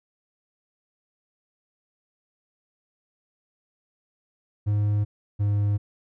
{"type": "tone pair in turn", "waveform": "triangle", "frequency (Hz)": [103.83, 102.58], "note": ["G#2", "G#2"], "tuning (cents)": [0, -21], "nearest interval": "unison", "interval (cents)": 21, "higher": "first", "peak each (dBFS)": -18, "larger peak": "neither", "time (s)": [[4.66, 5.05], [5.39, 5.78]], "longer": "neither", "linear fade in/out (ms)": 20, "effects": []}